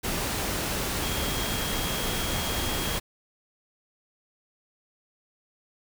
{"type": "tone in noise", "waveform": "sine", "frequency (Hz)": 3263, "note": "G#7", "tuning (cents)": -31, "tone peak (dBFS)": -36, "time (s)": [1.02, 2.99], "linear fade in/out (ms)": 20, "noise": "pink", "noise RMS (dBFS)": -29, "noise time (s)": [0.03, 3], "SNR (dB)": -10, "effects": []}